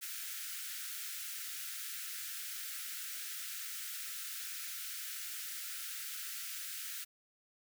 white high-pass noise, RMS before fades -43 dBFS, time 0.01-7.05 s, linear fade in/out 20 ms, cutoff 1300 Hz, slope 96 dB/octave, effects none

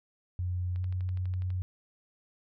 sine tone with pitch glide, 90 to 91.68 Hz, F#2 to F#2, -47 to -15 cents, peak -29 dBFS, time 0.39-1.62 s, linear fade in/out 0 ms, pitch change +32 cents, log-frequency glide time 0.76-0.81 s
click train, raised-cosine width 0.3 ms, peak -37 dBFS, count 10, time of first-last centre 0.76-1.504 s, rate 12.1 Hz
effects none

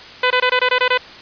10% pulse tone bursts, 502 Hz, B4, 28 cents sharp, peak -4 dBFS, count 8, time 0.23-0.977 s, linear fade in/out 5 ms, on 75 ms, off 21 ms, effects white hiss -37 dBFS RMS until 1.21 s + resampled to 11025 Hz

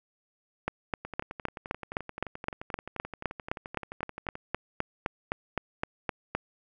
two click trains, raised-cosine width 0.5 ms, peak -23 / -13 dBFS, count 39 / 23, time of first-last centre 1.05-4.354 / 0.68-6.35 s, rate 11.5 / 3.88 Hz, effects none

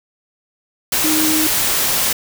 sine tone in noise, 311.1 Hz, D#4, in tune, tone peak -17 dBFS, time 1.04-1.47 s, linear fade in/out 5 ms, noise white, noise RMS -17 dBFS, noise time 0.92-2.13 s, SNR -3 dB, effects none

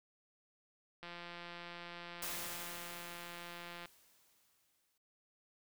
click train, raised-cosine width 0.3 ms, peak -32 dBFS, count 490, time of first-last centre 1.03-3.857 s, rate 173 Hz
white noise with exponential decay, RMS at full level -41 dBFS, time 2.22-4.98 s, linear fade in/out 5 ms, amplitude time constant 600 ms
effects none

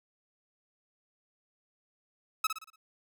sawtooth tone with echo, 1291 Hz, E6, 37 cents flat, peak -21 dBFS, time 2.44-2.47 s, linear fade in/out 5 ms, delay 58 ms, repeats 5, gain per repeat -7 dB, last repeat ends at 2.76 s, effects none

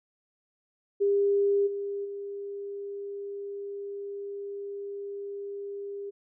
sine tone with level steps, 401.6 Hz, G4, 42 cents sharp, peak -21 / -30 / -34 dBFS, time 1-6.11 s, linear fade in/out 20 ms, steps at 1.66 / 2.04 s, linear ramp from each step 20 ms, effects none

